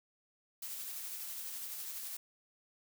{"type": "noise with tremolo", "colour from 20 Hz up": "blue", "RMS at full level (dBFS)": -42, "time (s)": [0.62, 2.17], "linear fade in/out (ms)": 5, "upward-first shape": "sine", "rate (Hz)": 12, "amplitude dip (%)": 25, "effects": []}